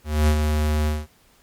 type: tone with ADSR envelope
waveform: square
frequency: 75.9 Hz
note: D#2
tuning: 42 cents flat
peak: -14 dBFS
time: 0.04-1.07 s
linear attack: 240 ms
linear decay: 70 ms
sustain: -5 dB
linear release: 200 ms
effects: pink hiss -57 dBFS RMS until 1.42 s + MP3 96 kbps